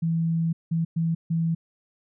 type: tone bursts at uneven times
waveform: sine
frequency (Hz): 164.81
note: E3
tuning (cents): 0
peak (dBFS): -21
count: 4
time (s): 0.02-0.53 / 0.71-0.85 / 0.96-1.15 / 1.3-1.55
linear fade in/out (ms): 10
effects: none